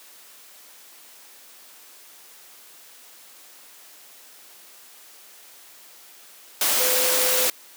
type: tone in noise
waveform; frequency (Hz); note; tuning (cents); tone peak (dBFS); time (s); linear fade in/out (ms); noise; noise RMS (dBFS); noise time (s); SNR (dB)
sine; 507; B4; +45; -26; 6.8-7.47; 2; white; -21; 6.61-7.5; -8
effects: white hiss -48 dBFS RMS until 7.76 s + high-pass 300 Hz 12 dB/octave